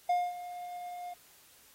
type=tone with ADSR envelope; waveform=triangle; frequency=711 Hz; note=F5; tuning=31 cents sharp; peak=-22 dBFS; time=0.09-1.14 s; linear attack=7 ms; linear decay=230 ms; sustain=-15 dB; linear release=8 ms; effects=white hiss -60 dBFS RMS until 1.74 s + AAC 48 kbps